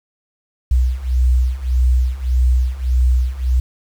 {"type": "beating tone pair", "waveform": "sine", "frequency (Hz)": [61.74, 63.44], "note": ["B1", "B1"], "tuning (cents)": [0, 47], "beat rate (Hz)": 1.7, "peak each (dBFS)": [-16, -14], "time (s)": [0.71, 3.6], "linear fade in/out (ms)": 5, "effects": ["tanh soft clip ceiling -5 dBFS", "7-bit"]}